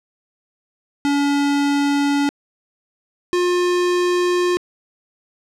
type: tone pair in turn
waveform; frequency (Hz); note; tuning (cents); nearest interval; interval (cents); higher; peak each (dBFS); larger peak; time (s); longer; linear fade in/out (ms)
square; 284.5 / 356; C#4 / F4; +45 / +33; major third; 388; second; -16; neither; 1.05-2.29 / 3.33-4.57; neither; 0
effects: low-pass 7000 Hz 12 dB/octave + 8-bit